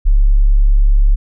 sine tone, 35.09 Hz, C#1, 22 cents sharp, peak -6 dBFS, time 0.05-1.16 s, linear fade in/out 20 ms, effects none

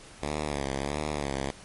5% pulse tone with vibrato, 71.7 Hz, D2, 41 cents flat, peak -18 dBFS, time 0.22-1.51 s, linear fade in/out 5 ms, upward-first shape sine, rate 1.5 Hz, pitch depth 100 cents each way, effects pink hiss -49 dBFS RMS until 1.64 s + MP3 48 kbps

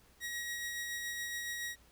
sawtooth tone with tremolo, 1900 Hz, A#6, 33 cents sharp, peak -33 dBFS, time 0.2-1.76 s, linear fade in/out 50 ms, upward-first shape sine, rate 7.1 Hz, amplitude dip 25%, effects added 60 Hz sine -66 dBFS peak until 1.91 s + pink hiss -65 dBFS RMS until 1.91 s

